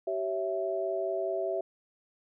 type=chord; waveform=sine; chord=C# diminished; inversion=second; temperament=equal with one note detuned; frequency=383.9 / 554.4 / 659.3 Hz; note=G4 / C#5 / E5; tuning=-36 / 0 / 0 cents; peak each=-33 / -37 / -31 dBFS; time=0.07-1.61 s; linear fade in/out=5 ms; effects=none